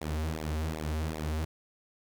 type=tone with flanger; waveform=sawtooth; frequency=78 Hz; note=D#2; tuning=5 cents sharp; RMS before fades=-33 dBFS; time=0.01-1.45 s; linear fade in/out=5 ms; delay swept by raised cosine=0.65 to 6.35 ms; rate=2.6 Hz; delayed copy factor=-0.85; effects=10-bit